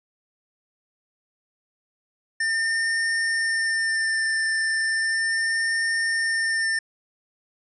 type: tone with vibrato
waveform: square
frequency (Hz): 1800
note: A6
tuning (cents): +39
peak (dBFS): -22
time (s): 2.4-6.79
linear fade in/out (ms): 5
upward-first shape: sine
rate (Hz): 0.35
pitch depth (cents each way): 16
effects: resampled to 24000 Hz